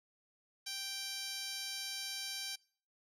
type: tone with band-pass filter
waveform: 10% pulse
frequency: 784 Hz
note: G5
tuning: in tune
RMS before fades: -42 dBFS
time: 0.66-2.56 s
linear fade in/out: 10 ms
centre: 6800 Hz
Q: 1.4
effects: noise-tail reverb RT60 0.5 s tail -25 dB re dry